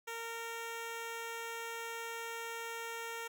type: tone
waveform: 10% pulse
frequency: 460.6 Hz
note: A#4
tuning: 21 cents flat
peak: -32 dBFS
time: 0.07-3.28 s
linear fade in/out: 10 ms
effects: none